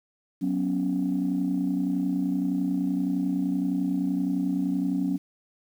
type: chord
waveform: sine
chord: F# suspended fourth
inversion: none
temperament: just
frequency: 185 / 246.7 / 277.5 Hz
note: F#3 / B3 / C#4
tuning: 0 / -2 / +2 cents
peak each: -27 / -30 / -25 dBFS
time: 0.41-5.18 s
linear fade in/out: 20 ms
effects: tanh soft clip ceiling -17 dBFS + 9-bit